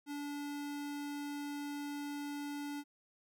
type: tone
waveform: square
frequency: 288.8 Hz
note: D4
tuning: 29 cents flat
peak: -40 dBFS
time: 0.06-2.84 s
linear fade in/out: 50 ms
effects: none